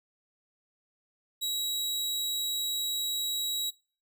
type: tone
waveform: sawtooth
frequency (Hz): 3865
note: B7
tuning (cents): -38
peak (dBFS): -26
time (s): 1.41-3.71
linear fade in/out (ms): 20
effects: noise-tail reverb RT60 0.4 s tail -21 dB re dry